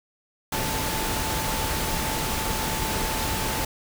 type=tone in noise; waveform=sine; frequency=880 Hz; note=A5; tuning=in tune; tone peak=-33 dBFS; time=0.52-3.65 s; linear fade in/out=5 ms; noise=pink; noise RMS=-27 dBFS; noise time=0.52-3.65 s; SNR=-9 dB; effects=none